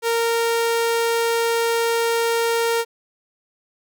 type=tone; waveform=sawtooth; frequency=462.6 Hz; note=A#4; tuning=13 cents flat; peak=-14 dBFS; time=0.02-2.85 s; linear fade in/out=50 ms; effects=none